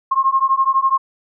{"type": "beating tone pair", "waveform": "sine", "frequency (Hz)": [1066, 1078], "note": ["C6", "C#6"], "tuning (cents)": [32, -49], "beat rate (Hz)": 12, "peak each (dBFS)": -16, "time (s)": [0.11, 0.98], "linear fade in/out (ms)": 10, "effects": []}